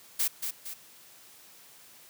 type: noise with echo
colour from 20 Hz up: blue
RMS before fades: -27 dBFS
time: 0.19-0.28 s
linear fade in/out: 10 ms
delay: 230 ms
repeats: 2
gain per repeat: -6 dB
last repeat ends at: 0.74 s
effects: white hiss -54 dBFS RMS until 2.09 s + high-pass 100 Hz 12 dB/octave